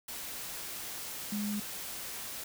sine tone in noise, 207.4 Hz, G#3, 2 cents flat, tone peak -32 dBFS, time 1.32-1.6 s, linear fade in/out 5 ms, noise white, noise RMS -41 dBFS, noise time 0.08-2.44 s, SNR +6 dB, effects none

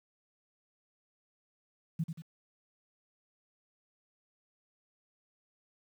sine tone with echo, 162.9 Hz, E3, 20 cents flat, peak -28 dBFS, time 1.99-2.04 s, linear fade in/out 10 ms, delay 91 ms, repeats 2, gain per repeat -7 dB, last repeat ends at 2.222 s, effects 10-bit

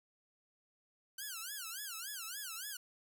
5% pulse tone with vibrato, 1488 Hz, F#6, 9 cents sharp, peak -31 dBFS, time 1.18-2.77 s, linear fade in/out 5 ms, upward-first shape sine, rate 3.5 Hz, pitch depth 240 cents each way, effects none

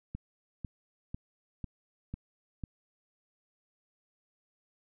click train, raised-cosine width 5 ms, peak -25 dBFS, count 6, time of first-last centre 0.15-2.638 s, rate 2.01 Hz, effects none

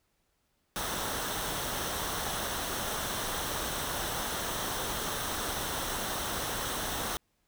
pink noise with comb filter, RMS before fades -34 dBFS, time 0.76-7.17 s, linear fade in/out 0 ms, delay 0.42 ms, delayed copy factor -0.5, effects pink hiss -75 dBFS RMS until 7.47 s

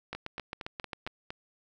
two click trains, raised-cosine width 0.3 ms, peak -20 / -22 dBFS, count 8 / 6, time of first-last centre 0.13-1.066 / 0.15-1.305 s, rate 7.48 / 4.33 Hz, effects none

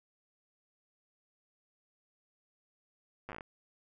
slowing click train, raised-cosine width 0.5 ms, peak -28 dBFS, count 9, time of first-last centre 3.29-3.408 s, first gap 8 ms, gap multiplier 1.17, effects none

